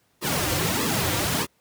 pink noise with flanger, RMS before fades -24 dBFS, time 0.21-1.47 s, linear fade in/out 50 ms, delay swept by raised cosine 1.3 to 4.8 ms, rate 1.6 Hz, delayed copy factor -1, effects pink hiss -66 dBFS RMS until 1.6 s + high-pass 80 Hz 12 dB/octave

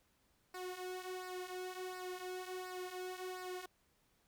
sawtooth tone with flanger, 367.1 Hz, F#4, 14 cents flat, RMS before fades -45 dBFS, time 0.54-3.66 s, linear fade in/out 5 ms, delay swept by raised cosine 0.3 to 3.8 ms, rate 1.4 Hz, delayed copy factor -0.7, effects pink hiss -75 dBFS RMS until 4.27 s

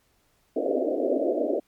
white band-pass noise, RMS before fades -25 dBFS, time 0.56-1.6 s, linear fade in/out 10 ms, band 250 to 660 Hz, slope 96 dB/octave, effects pink hiss -67 dBFS RMS until 1.67 s + MP3 96 kbps

